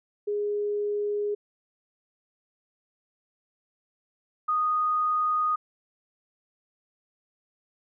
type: tone pair in turn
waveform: sine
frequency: 413.4 / 1238.8 Hz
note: G#4 / D#6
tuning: -8 / -8 cents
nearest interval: octave + perfect fifth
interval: 1900 cents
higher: second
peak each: -25 / -22 dBFS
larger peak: second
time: 0.27-1.35 / 4.48-5.56 s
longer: neither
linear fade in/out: 10 ms
effects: none